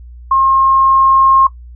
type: tone with level ramp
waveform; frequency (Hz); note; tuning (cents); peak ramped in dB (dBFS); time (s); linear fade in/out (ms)
sine; 1071; C6; +40; -8 to -5; 0.31-1.47; 5
effects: noise-tail reverb RT60 0.1 s tail -17 dB re dry + added 60 Hz sine -31 dBFS peak until 1.75 s